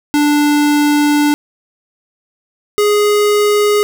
square tone pair in turn, 293.9 / 415.6 Hz, D4 / G#4, +1 / +1 cents, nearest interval tritone, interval 600 cents, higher second, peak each -10 dBFS, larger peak neither, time 0.14-1.34 / 2.78-3.83 s, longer first, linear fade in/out 0 ms, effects none

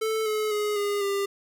square tone with pitch steps, 440 / 429.2 / 418.7 / 408.4 / 398.4 Hz, A4 / A4 / G#4 / G#4 / G4, 0 / -43 / +14 / -29 / +28 cents, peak -25 dBFS, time 0.01-1.26 s, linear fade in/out 10 ms, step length 250 ms, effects none

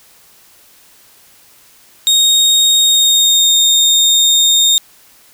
30% pulse tone with pitch glide, 3724 to 3681 Hz, A#7 to A#7, -2 to -23 cents, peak -5 dBFS, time 2.07-4.78 s, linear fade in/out 0 ms, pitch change -21 cents, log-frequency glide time 2.78-3.56 s, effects white hiss -46 dBFS RMS until 5.33 s

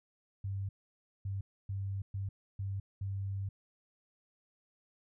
sine tone bursts at uneven times, 98 Hz, G2, in tune, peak -34 dBFS, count 6, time 0.44-0.69 / 1.25-1.41 / 1.69-2.02 / 2.14-2.29 / 2.59-2.8 / 3.01-3.49 s, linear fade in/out 5 ms, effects none

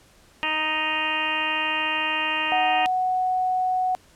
harmonic tone, 311.1 Hz, D#4, in tune, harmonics 1 / 2 / 3 / 4 / 5 / 6 / 7 / 8 / 9 / 10, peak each -37 / -37 / -29 / -33 / -40 / -29 / -40 / -28 / -28 / -38 dBFS, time 0.43-2.86 s, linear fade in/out 0 ms
sine tone, 740 Hz, F#5, in tune, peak -20 dBFS, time 2.52-3.95 s, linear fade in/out 0 ms
effects pink hiss -55 dBFS RMS until 4.15 s + low-pass 11000 Hz 12 dB/octave

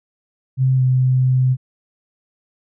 sine tone with pitch glide, 130.81 to 128.64 Hz, C3 to C3, 0 to -29 cents, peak -12 dBFS, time 0.57-1.57 s, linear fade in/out 50 ms, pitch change -29 cents, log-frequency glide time 0.76-0.82 s, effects none

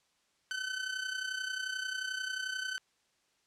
sawtooth tone with amplitude modulation, 1522 Hz, F#6, 48 cents sharp, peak -28 dBFS, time 0.51-2.78 s, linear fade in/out 0 ms, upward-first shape sine, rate 31.3 Hz, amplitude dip 65%, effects white hiss -73 dBFS RMS until 3.46 s + low-pass 7000 Hz 12 dB/octave

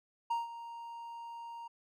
triangle tone with ADSR envelope, 932.3 Hz, A#5, in tune, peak -27 dBFS, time 0.3-1.68 s, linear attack 10 ms, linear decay 160 ms, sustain -14 dB, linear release 10 ms, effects none

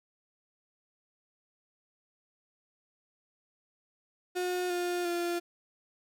35% pulse tone with pitch steps, 360.8 / 353.6 / 346.5 Hz, F#4 / F4 / F4, -44 / +22 / -14 cents, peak -28 dBFS, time 4.35-5.4 s, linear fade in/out 20 ms, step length 350 ms, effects none

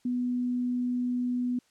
sine tone, 246.9 Hz, B3, in tune, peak -26 dBFS, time 0.05-1.59 s, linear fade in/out 5 ms, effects white hiss -67 dBFS RMS until 1.7 s + low-pass 8000 Hz 12 dB/octave

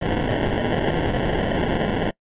white noise with sample-and-hold, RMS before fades -22 dBFS, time 0.01-2.11 s, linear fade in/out 10 ms, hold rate 1225 Hz, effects noise-tail reverb RT60 0.1 s tail -24 dB re dry + resampled to 8000 Hz

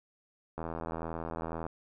click train, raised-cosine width 1 ms, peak -23 dBFS, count 90, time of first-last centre 0.58-1.665 s, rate 82 Hz, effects none

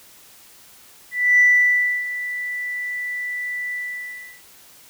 sine tone with ADSR envelope, 1975.5 Hz, B6, in tune, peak -9 dBFS, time 1.11-4.42 s, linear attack 280 ms, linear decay 650 ms, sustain -15 dB, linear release 680 ms, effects tanh soft clip ceiling -6 dBFS + white hiss -48 dBFS RMS until 4.89 s

